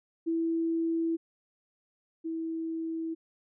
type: tone pair in turn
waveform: sine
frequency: 329.6 / 325.8 Hz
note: E4 / E4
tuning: 0 / -20 cents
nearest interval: unison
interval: 20 cents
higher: first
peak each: -26 / -31 dBFS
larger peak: first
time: 0.26-1.17 / 2.24-3.15 s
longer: neither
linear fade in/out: 20 ms
effects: none